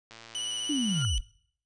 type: click train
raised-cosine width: 0.2 ms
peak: -29 dBFS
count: 105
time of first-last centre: 0.11-1.022 s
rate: 114 Hz
type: tone with vibrato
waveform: sawtooth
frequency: 2960 Hz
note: F#7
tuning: in tune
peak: -28 dBFS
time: 0.35-1.18 s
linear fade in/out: 0 ms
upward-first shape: triangle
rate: 16 Hz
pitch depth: 25 cents each way
type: linear sweep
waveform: sine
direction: down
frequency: 308.4 to 34.33 Hz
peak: -26 dBFS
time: 0.69-1.21 s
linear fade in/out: 10 ms
type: tone with exponential growth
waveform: triangle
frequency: 1400 Hz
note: F6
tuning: 4 cents sharp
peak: -31 dBFS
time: 0.84-1.05 s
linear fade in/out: 0 ms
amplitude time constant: 44 ms
effects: noise-tail reverb RT60 0.6 s tail -22 dB re dry + resampled to 22050 Hz